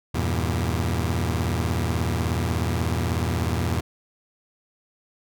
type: chord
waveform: sawtooth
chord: E diminished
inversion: none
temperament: just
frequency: 82.41 / 98.89 / 118.67 Hz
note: E2 / G2 / Bb2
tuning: 0 / +16 / +31 cents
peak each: -21 / -25 / -23 dBFS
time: 0.14-3.81 s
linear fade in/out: 10 ms
effects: none